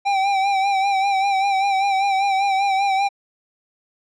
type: tone with vibrato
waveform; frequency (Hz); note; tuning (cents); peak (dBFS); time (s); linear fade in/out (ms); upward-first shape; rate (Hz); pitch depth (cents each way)
square; 784; G5; 0; -17; 0.05-3.09; 20; sine; 5.1; 48
effects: low-pass 4000 Hz 12 dB/octave